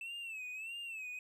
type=tone with vibrato; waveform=triangle; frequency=2637 Hz; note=E7; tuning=in tune; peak=-40 dBFS; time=0.01-1.19 s; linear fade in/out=2 ms; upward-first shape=sine; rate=1.6 Hz; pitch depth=110 cents each way; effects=none